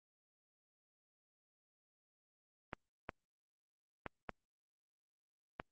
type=clicks; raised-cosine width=0.5 ms; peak=-25 dBFS; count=5; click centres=2.732 / 3.092 / 4.063 / 4.293 / 5.599 s; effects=Opus 32 kbps

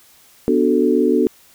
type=chord; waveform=sine; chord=B minor seventh; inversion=none; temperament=equal; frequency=246.9 / 293.7 / 370 / 440 Hz; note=B3 / D4 / F#4 / A4; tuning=0 / 0 / 0 / 0 cents; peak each=-18 dBFS; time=0.48-1.27 s; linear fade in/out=0 ms; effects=white hiss -50 dBFS RMS until 1.54 s

